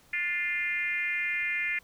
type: tone with frequency modulation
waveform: sine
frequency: 2093 Hz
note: C7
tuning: in tune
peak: -27 dBFS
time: 0.13-1.79 s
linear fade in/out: 5 ms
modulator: 333 Hz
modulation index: 1.1
effects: pink hiss -60 dBFS RMS until 1.83 s